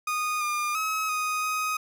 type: tone with pitch steps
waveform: 30% pulse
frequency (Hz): 1234 / 1207 / 1280 / 1248 / 1256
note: D#6 / D6 / D#6 / D#6 / D#6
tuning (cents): -15 / +47 / +49 / +5 / +16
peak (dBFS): -23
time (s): 0.07-1.77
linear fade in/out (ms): 5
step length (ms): 340
effects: none